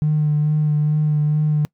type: tone with vibrato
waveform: triangle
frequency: 151 Hz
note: D3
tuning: 48 cents sharp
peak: -11 dBFS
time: 0.02-1.65 s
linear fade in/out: 0 ms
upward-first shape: sine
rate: 2.3 Hz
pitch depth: 19 cents each way
effects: noise-tail reverb RT60 0.1 s tail -26 dB re dry + tanh soft clip ceiling -12 dBFS